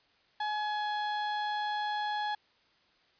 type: tone with pitch glide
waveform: 35% pulse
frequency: 845 to 839.6 Hz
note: G#5 to G#5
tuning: +30 to +19 cents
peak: -29 dBFS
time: 0.4-2.35 s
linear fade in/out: 5 ms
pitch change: -11 cents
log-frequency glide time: 0.58-0.88 s
effects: white hiss -67 dBFS RMS until 3.19 s + resampled to 11025 Hz